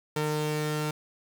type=tone pair together; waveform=sawtooth; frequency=152 / 455.5 Hz; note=D#3 / A#4; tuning=-40 / -40 cents; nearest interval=octave + perfect fifth; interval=1900 cents; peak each=-25 / -28 dBFS; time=0.16-0.91 s; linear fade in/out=5 ms; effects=none